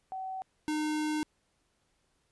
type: tone pair in turn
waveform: sine / square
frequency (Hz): 758 / 305.5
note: F#5 / D#4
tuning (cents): +42 / -32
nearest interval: octave + major third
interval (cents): 1574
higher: first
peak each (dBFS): -35 / -30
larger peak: second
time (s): 0.12-0.42 / 0.68-1.23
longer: second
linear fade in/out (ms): 0
effects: pink hiss -74 dBFS RMS until 2.31 s + resampled to 24000 Hz